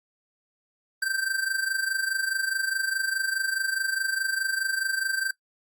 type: tone with amplitude modulation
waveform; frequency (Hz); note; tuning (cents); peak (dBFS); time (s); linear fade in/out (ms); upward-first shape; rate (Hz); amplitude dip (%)
square; 1564; G6; -4; -23; 1.02-5.31; 5; sine; 24.8; 70
effects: noise-tail reverb RT60 0.1 s tail -19 dB re dry + Opus 48 kbps